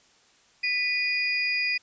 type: tone cluster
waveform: sine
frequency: 1993 / 2461 / 4876 Hz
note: B6 / D#7 / D#8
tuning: +15 / -20 / -36 cents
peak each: -31 / -25 / -31 dBFS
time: 0.63-1.78 s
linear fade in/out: 10 ms
effects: white hiss -60 dBFS RMS until 1.82 s + resampled to 16000 Hz